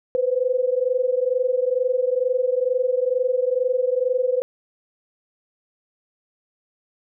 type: tone pair together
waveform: sine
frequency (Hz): 495.4 / 517.6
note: B4 / C5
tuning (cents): +5 / -19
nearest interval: minor second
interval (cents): 76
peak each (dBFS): -21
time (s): 0.15-4.42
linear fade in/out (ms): 0
effects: none